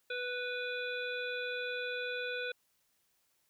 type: harmonic tone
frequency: 493.9 Hz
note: B4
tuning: in tune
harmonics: 1 / 3 / 5 / 7 / 8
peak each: -39 / -39 / -42 / -46 / -49 dBFS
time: 0.1-2.52 s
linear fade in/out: 5 ms
effects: white hiss -75 dBFS RMS until 3.49 s